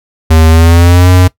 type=tone with pitch glide; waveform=square; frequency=80.1 to 90.95 Hz; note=E2 to F#2; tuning=-49 to -29 cents; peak=-3 dBFS; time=0.3-1.28 s; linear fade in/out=10 ms; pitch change=+220 cents; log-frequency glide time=0.48-1.09 s; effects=noise-tail reverb RT60 0.1 s tail -19 dB re dry